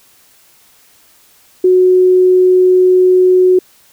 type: tone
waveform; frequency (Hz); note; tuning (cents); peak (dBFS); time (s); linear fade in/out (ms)
sine; 367.5; F#4; -12; -5; 1.64-3.59; 5
effects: white hiss -48 dBFS RMS until 3.92 s